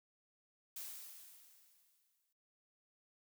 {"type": "noise with exponential decay", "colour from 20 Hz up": "blue", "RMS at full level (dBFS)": -45, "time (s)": [0.76, 2.33], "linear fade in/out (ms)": 5, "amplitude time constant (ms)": 340, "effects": ["noise-tail reverb RT60 0.4 s tail -20 dB re dry"]}